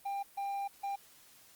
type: tone bursts at uneven times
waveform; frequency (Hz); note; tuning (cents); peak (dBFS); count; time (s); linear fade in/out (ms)
triangle; 796; G5; +26; -32; 3; 0.05-0.23 / 0.37-0.68 / 0.83-0.96; 10
effects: white hiss -60 dBFS RMS until 1.55 s + Opus 32 kbps